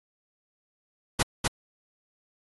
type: noise with echo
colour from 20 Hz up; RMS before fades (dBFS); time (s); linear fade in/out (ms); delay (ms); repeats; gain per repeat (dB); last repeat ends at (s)
pink; -22; 1.19-1.23; 10; 250; 1; -2; 1.48
effects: AAC 32 kbps